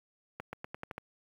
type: accelerating click train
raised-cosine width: 0.5 ms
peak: -24 dBFS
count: 7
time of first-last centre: 0.4-0.98 s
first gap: 130 ms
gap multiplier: 0.88
effects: high-pass 60 Hz 12 dB/octave + 9-bit